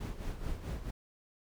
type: noise with tremolo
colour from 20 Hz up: brown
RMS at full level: -36 dBFS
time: 0-0.91 s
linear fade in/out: 10 ms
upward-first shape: sine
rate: 4.6 Hz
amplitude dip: 65%
effects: none